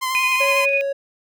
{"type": "tone with vibrato", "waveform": "sawtooth", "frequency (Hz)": 1035, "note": "C6", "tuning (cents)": -19, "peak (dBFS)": -17, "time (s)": [0.01, 0.66], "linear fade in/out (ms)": 20, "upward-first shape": "sine", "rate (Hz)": 11, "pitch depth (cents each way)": 25}
{"type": "tone with tremolo", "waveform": "sine", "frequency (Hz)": 2477, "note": "D#7", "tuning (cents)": -8, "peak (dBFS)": -16, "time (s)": [0.15, 0.81], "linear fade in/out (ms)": 0, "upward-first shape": "square", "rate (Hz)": 12, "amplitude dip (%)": 35}
{"type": "tone", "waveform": "triangle", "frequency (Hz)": 554.4, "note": "C#5", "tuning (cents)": 0, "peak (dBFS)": -18, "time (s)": [0.4, 0.93], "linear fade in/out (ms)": 10}
{"effects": []}